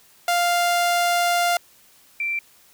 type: tone pair in turn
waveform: sawtooth / sine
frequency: 698.5 / 2349 Hz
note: F5 / D7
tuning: 0 / 0 cents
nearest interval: octave + major sixth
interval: 2100 cents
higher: second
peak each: -14 / -22 dBFS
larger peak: first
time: 0.28-1.57 / 2.2-2.39 s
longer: first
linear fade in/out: 2 ms
effects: white hiss -54 dBFS RMS until 2.73 s